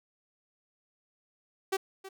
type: tone with echo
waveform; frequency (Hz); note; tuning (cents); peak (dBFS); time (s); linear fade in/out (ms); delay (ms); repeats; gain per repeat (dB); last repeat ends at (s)
sawtooth; 384.9; G4; -32; -23; 1.72-1.77; 10; 320; 1; -15; 2.09
effects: none